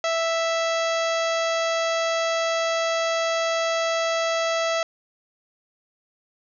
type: harmonic tone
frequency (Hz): 659.3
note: E5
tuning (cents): 0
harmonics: 1 / 2 / 3 / 4 / 5 / 6 / 7 / 8 / 9 / 10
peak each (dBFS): -23 / -28 / -31 / -34 / -34 / -38 / -38 / -40 / -42 / -38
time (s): 0.04-4.83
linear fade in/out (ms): 2
effects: none